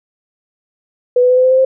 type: tone with pitch steps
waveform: sine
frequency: 493.9 / 499.1 / 504.3 / 509.5 / 514.9 / 520.3 / 525.7 Hz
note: B4 / B4 / B4 / C5 / C5 / C5 / C5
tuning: 0 / +18 / +36 / -46 / -28 / -10 / +8 cents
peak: -7 dBFS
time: 1.16-1.65 s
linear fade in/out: 5 ms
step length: 70 ms
effects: none